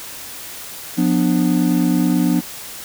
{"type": "chord", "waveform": "triangle", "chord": "B diminished", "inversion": "second", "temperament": "just", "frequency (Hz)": [177.8, 246.9, 296.3], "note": ["F3", "B3", "D4"], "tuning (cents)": [31, 0, 15], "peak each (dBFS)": -16, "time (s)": [0.97, 2.41], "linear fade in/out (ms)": 20, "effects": ["white hiss -33 dBFS RMS until 2.84 s"]}